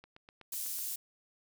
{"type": "click train", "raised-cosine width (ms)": 0.3, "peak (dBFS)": -36, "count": 7, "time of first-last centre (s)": [0.04, 0.786], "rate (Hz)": 8.04}
{"type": "high-pass noise", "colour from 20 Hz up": "pink", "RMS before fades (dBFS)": -38, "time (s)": [0.52, 0.96], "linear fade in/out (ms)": 5, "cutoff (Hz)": 9200, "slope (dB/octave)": 12}
{"effects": []}